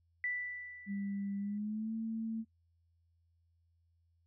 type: tone with exponential decay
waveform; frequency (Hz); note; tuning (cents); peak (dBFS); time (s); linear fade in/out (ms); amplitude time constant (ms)
sine; 1975.5; B6; 0; -32; 0.24-1.58; 1; 290
type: tone with pitch glide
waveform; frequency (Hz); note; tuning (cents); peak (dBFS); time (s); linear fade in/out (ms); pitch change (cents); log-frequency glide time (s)
sine; 199.4 to 223.8; G3 to A3; +30 to +30; -35; 0.86-2.45; 50; +200; 1.38-1.94
effects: noise-tail reverb RT60 0.1 s tail -25 dB re dry + added 84 Hz sine -70 dBFS peak until 4.26 s